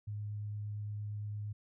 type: tone with vibrato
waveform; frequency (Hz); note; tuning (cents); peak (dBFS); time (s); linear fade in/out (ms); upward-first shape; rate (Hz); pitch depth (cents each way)
sine; 104.4; G#2; +10; -37; 0.07-1.53; 10; triangle; 8.7; 9
effects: none

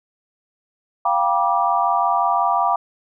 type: chord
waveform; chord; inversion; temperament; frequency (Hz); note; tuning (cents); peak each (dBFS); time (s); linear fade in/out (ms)
sine; G dominant seventh; third; equal with one note detuned; 698.5 / 784 / 964.6 / 1174.7; F5 / G5 / B5 / D6; 0 / 0 / -41 / 0; -21; 1.05-2.76; 5
effects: none

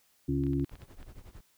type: harmonic tone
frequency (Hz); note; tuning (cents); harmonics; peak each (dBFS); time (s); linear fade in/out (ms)
69.3; C#2; 0; 1 / 2 / 4 / 5; -35 / -31 / -30 / -35; 0.28-0.65; 10
type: clicks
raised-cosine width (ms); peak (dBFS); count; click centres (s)
0.3; -37; 9; 0.437 / 0.467 / 0.533 / 0.597 / 0.645 / 0.695 / 0.755 / 0.819 / 1.029
type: noise with tremolo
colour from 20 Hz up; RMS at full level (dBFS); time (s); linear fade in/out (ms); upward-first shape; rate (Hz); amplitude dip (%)
brown; -44; 0.71-1.41; 2; triangle; 11; 95
effects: white hiss -68 dBFS RMS until 1.57 s

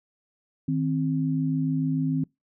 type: tone pair together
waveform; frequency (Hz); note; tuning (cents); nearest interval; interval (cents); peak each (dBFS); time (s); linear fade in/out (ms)
sine; 156.67 / 263.6; D#3 / C4; +12 / +13; major sixth; 901; -25; 0.68-2.24; 5
effects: noise-tail reverb RT60 0.2 s tail -25 dB re dry

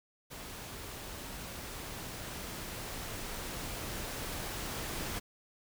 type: noise with level ramp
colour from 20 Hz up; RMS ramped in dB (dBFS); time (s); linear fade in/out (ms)
pink; -45 to -38; 0.3-5.2; 20
effects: none

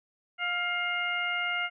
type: harmonic tone with a mistuned harmonic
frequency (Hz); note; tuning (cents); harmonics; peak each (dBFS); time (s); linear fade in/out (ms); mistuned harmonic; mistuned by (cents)
708; F5; +23; 1 / 2 / 3 / 4; -37 / -32 / -31 / -35; 0.38-1.7; 50; 2; -23
effects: none

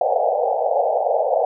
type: band-pass noise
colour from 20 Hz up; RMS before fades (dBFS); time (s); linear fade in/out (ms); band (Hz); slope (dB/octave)
white; -19; 0.01-1.45; 2; 470 to 810; 96
effects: none

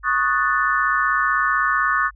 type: chord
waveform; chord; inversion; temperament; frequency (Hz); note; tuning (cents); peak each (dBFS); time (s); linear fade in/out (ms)
sine; D# half-diminished seventh; third; equal; 1108.7 / 1244.5 / 1480 / 1760; C#6 / D#6 / F#6 / A6; 0 / 0 / 0 / 0; -22; 0.03-2.11; 50
effects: added 50 Hz sine -44 dBFS peak until 2.15 s

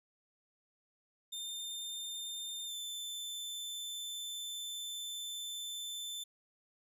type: tone with pitch glide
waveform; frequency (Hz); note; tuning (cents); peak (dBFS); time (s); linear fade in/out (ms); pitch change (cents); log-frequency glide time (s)
sawtooth; 3609 to 3535; A7 to A7; +43 to +7; -37; 1.32-6.24; 10; -36; 2.67-2.73
effects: none

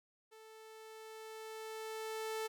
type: tone with level ramp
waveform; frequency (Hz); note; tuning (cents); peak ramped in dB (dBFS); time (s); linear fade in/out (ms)
sawtooth; 440; A4; 0; -52 to -33; 0.31-2.48; 20
effects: none

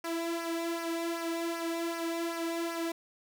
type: tone with flanger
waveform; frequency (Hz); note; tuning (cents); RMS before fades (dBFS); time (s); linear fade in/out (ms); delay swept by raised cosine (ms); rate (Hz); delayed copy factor
sawtooth; 334.5; E4; +25; -34; 0.04-2.92; 5; 0.26 to 2.36; 2.6; -0.65
effects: none

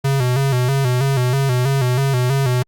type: tone with vibrato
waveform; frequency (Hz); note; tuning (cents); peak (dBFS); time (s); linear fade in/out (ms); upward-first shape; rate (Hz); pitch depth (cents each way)
square; 130.81; C3; 0; -15; 0.04-2.63; 10; square; 3.1; 82
effects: Opus 48 kbps

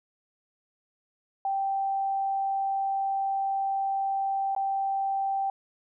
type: tone with dropouts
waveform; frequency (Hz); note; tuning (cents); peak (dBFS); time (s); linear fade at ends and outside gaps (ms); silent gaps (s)
sine; 782; G5; -4; -25; 1.45-5.5; 2; 4.55-4.563
effects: none

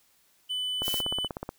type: tone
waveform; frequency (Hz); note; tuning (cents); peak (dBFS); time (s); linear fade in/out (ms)
triangle; 3000; F#7; +23; -27; 0.49-1.28; 20
type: noise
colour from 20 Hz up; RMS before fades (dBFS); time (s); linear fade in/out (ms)
blue; -34; 0.82-1.03; 50
type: click train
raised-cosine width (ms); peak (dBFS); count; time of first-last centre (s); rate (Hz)
1; -19; 12; 0.82-1.491; 16.4
effects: white hiss -65 dBFS RMS until 1.58 s

